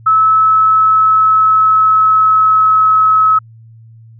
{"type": "tone with pitch glide", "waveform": "sine", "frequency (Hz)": [1300, 1287.3], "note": ["E6", "E6"], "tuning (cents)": [-24, -41], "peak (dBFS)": -6, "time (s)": [0.06, 3.39], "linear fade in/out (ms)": 10, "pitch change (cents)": -17, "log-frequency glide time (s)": [0.32, 2.89], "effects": ["added 113 Hz sine -36 dBFS peak until 4.19 s"]}